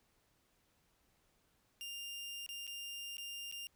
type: tone with dropouts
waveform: sawtooth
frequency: 2800 Hz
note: F7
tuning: 4 cents sharp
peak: -40 dBFS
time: 1.81-3.67 s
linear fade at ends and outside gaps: 0 ms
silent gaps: 2.463-2.49 / 2.668-2.676 / 3.169-3.182 / 3.514-3.524 s
effects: pink hiss -75 dBFS RMS until 3.75 s